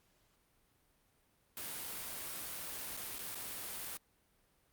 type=noise with dropouts; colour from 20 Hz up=white; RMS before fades=-43 dBFS; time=1.57-3.97 s; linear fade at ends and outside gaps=1 ms; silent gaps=2.968-2.973 / 3.184-3.191 / 3.347-3.354 s; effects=pink hiss -73 dBFS RMS until 4.72 s + Opus 48 kbps